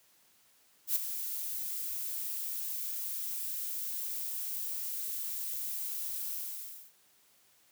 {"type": "noise with ADSR envelope", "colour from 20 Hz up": "violet", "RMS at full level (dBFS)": -27, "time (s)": [0.87, 6.93], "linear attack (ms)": 83, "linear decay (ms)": 18, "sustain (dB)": -10, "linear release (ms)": 600, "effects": ["white hiss -66 dBFS RMS until 7.71 s", "high-pass 80 Hz 12 dB/octave"]}